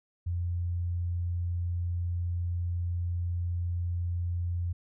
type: tone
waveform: sine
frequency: 87.2 Hz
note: F2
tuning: 2 cents flat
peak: -28 dBFS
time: 0.26-4.73 s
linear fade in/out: 10 ms
effects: none